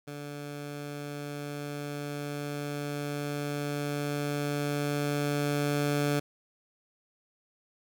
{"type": "tone with level ramp", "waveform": "15% pulse", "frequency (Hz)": 145.2, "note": "D3", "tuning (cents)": -19, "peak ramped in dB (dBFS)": [-32, -19], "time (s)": [0.07, 6.2], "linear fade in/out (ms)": 10, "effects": []}